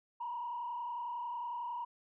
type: tone with frequency modulation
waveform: sine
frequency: 959 Hz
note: A#5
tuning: 49 cents sharp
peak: -36 dBFS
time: 0.2-1.85 s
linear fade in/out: 10 ms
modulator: 31 Hz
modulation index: 1.1
effects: tanh soft clip ceiling -32 dBFS